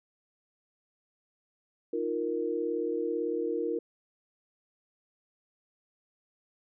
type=chord; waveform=sine; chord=Eb suspended second; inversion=none; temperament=equal; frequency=311.1 / 349.2 / 466.2 Hz; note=Eb4 / F4 / Bb4; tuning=0 / 0 / 0 cents; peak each=-35 / -33 / -31 dBFS; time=1.93-3.79 s; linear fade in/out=5 ms; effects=none